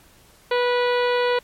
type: harmonic tone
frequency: 489.7 Hz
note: B4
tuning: 15 cents flat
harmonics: 1 / 2 / 3 / 4 / 5 / 6 / 7 / 8 / 9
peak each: -19 / -25 / -29 / -31 / -33 / -35 / -36 / -37 / -38 dBFS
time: 0.51-1.39 s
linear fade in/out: 5 ms
effects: pink hiss -53 dBFS RMS until 1.43 s + MP3 64 kbps